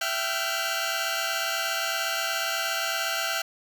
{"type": "tone cluster", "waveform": "15% pulse", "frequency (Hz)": [665, 776, 1398, 1535], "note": ["E5", "G5", "F6", "G6"], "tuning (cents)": [15, -18, 1, -37], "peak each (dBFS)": [-25, -27, -24, -26], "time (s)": [0.01, 3.42], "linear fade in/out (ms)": 5, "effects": []}